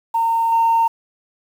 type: tone with level steps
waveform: sine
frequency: 915 Hz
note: A#5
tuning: 32 cents flat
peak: -14 / -11 dBFS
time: 0.14-0.88 s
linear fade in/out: 10 ms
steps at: 0.52 s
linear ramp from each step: 2 ms
effects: tanh soft clip ceiling -9 dBFS + 7-bit